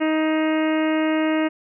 harmonic tone with a mistuned harmonic, 313.5 Hz, D#4, 13 cents sharp, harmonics 1 / 2 / 3 / 4 / 5 / 6 / 7 / 8 / 9, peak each -19 / -25 / -32 / -33 / -34 / -33 / -34 / -38 / -37 dBFS, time 0-1.49 s, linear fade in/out 20 ms, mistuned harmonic 7, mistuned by -22 cents, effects none

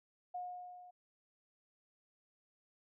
sine tone with level ramp, 720 Hz, F#5, 47 cents flat, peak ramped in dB -38 to -54 dBFS, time 0.34-0.91 s, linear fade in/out 10 ms, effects none

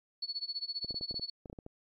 sine tone with tremolo, 4417 Hz, C#8, 7 cents flat, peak -32 dBFS, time 0.22-1.3 s, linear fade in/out 5 ms, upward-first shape sine, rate 15 Hz, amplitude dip 95%
clicks, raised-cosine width 2 ms, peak -32 dBFS, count 12, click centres 0.846 / 0.908 / 0.944 / 1.011 / 1.111 / 1.143 / 1.196 / 1.458 / 1.499 / 1.529 / 1.588 / 1.664 s
effects AAC 64 kbps

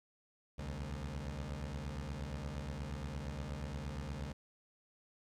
20% pulse beating tone pair, 67 / 75.5 Hz, C2 / D2, +42 / +48 cents, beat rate 8.5 Hz, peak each -38 / -38 dBFS, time 0.58-4.33 s, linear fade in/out 10 ms, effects low-pass 8000 Hz 12 dB/octave + 12-bit

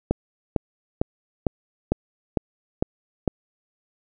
click train, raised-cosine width 2 ms, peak -6 dBFS, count 8, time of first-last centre 0.11-3.277 s, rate 2.21 Hz, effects none

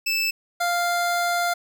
25% pulse tone pair in turn, 2635 / 697.9 Hz, E7 / F5, -1 / -1 cents, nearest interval octave + major seventh, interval 2300 cents, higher first, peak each -17 dBFS, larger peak neither, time 0.06-0.31 / 0.6-1.54 s, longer second, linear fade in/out 10 ms, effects none

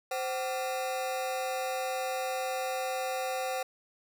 40% pulse ring-modulated tone, 640 Hz, D#5, 49 cents sharp, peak -27 dBFS, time 0.11-3.63 s, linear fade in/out 5 ms, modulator 119 Hz, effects none

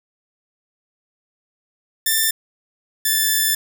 5% pulse tone pair in turn, 1783 / 1755.4 Hz, A6 / A6, +22 / -5 cents, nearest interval unison, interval 27 cents, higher first, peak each -5 dBFS, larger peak neither, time 2.06-2.31 / 3.05-3.55 s, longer second, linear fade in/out 5 ms, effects 7-bit

